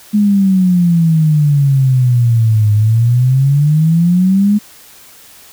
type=exponential two-way sweep; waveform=sine; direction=down then up; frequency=211.3 to 104.2 to 211.3 Hz; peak=-7 dBFS; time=0.13-4.59 s; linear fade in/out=20 ms; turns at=2.73 s; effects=white hiss -40 dBFS RMS until 5.52 s